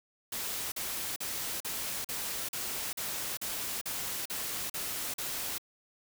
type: noise bursts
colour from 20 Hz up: white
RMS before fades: -36 dBFS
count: 12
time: 0.32-5.582 s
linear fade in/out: 5 ms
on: 400 ms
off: 42 ms
effects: none